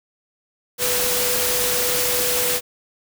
sine tone in noise, 493.9 Hz, B4, in tune, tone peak -26 dBFS, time 0.78-2.61 s, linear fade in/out 50 ms, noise white, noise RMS -21 dBFS, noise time 0.78-2.61 s, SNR -8 dB, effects none

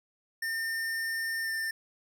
square tone with pitch glide, 1810 to 1794.4 Hz, A6 to A6, +48 to +34 cents, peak -31 dBFS, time 0.42-1.71 s, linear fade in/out 5 ms, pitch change -14 cents, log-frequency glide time 1.43-1.51 s, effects none

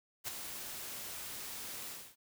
white noise with ADSR envelope, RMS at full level -36 dBFS, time 0.24-2.16 s, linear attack 41 ms, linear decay 5 ms, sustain -8 dB, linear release 280 ms, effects none

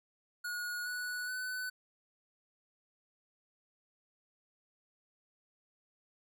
square tone with pitch steps, 1449 / 1474.3 / 1500.1 Hz, F#6 / F#6 / F#6, -37 / -7 / +23 cents, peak -37 dBFS, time 0.44-1.7 s, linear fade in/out 10 ms, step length 420 ms, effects none

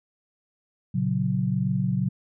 sine chord, F# major, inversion first, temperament equal, 116.54 / 138.59 / 185 Hz, A#2 / C#3 / F#3, 0 / 0 / 0 cents, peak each -28 / -26 / -25 dBFS, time 0.94-2.09 s, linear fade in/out 10 ms, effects none

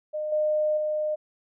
sine tone with level steps, 610 Hz, D#5, 34 cents flat, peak -27 / -21 / -24 dBFS, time 0.13-1.16 s, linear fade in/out 20 ms, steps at 0.32 / 0.77 s, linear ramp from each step 5 ms, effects none

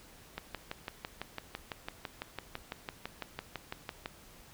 click train, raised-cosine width 0.3 ms, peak -21 dBFS, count 23, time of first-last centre 0.38-4.059 s, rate 5.98 Hz, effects pink hiss -56 dBFS RMS until 4.53 s

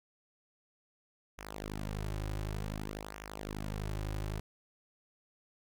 sawtooth tone with flanger, 51.91 Hz, G#1, in tune, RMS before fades -39 dBFS, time 1.38-4.4 s, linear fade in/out 5 ms, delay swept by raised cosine 0.23 to 4.53 ms, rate 0.55 Hz, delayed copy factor -0.8, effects none

